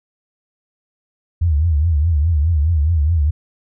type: tone with vibrato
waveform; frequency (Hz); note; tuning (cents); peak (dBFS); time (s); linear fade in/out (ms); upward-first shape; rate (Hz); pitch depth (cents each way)
sine; 78.7; D#2; +20; -12; 1.41-3.31; 10; triangle; 4.8; 200
effects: none